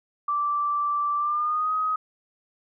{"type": "tone with pitch glide", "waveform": "sine", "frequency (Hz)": [1169, 1260.2], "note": ["D6", "D#6"], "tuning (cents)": [-8, 22], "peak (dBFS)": -22, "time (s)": [0.28, 1.96], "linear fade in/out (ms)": 5, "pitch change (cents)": 130, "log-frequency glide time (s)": [1.17, 1.73], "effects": []}